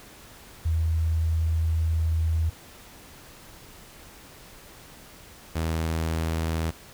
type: tone pair in turn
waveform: sine / sawtooth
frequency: 81 / 81 Hz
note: E2 / E2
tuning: -30 / -30 cents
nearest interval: unison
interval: 0 cents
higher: neither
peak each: -21 dBFS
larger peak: neither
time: 0.65-2.5 / 5.55-6.71 s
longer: first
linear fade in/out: 10 ms
effects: pink hiss -48 dBFS RMS until 6.93 s